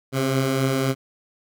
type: beating tone pair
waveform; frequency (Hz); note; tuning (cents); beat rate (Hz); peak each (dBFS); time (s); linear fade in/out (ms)
15% pulse; 130.3 / 134.1; C3 / C3; -7 / +43; 3.8; -22 / -14; 0.12-0.95; 50
effects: none